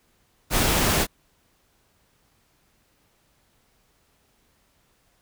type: noise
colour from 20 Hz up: pink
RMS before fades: -21 dBFS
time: 0.5-1.07 s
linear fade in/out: 50 ms
effects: pink hiss -65 dBFS RMS until 5.21 s